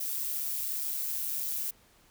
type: noise with amplitude modulation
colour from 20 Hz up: violet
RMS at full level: -31 dBFS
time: 0-1.71 s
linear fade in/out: 10 ms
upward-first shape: sine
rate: 142 Hz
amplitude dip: 50%
effects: pink hiss -62 dBFS RMS until 2.1 s